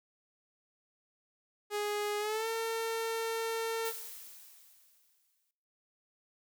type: tone with pitch glide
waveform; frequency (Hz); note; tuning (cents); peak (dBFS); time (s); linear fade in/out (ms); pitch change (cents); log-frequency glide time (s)
sawtooth; 415.3 to 452.9; G#4 to A#4; 0 to -50; -28; 1.7-3.93; 50; +150; 2.19-2.48
type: noise with exponential decay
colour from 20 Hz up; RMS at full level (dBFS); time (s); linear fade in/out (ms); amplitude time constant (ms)
blue; -40; 3.85-5.51; 2; 360
effects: noise-tail reverb RT60 0.7 s tail -18 dB re dry